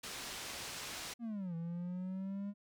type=low-pass noise; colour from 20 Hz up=white; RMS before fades=-45 dBFS; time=0.03-1.14 s; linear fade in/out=10 ms; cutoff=6500 Hz; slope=12 dB/octave
type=linear two-way sweep; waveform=triangle; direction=down then up; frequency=241.4 to 164.81 to 204.3 Hz; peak=-36 dBFS; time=1.19-2.54 s; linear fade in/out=50 ms; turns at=1.55 s
effects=none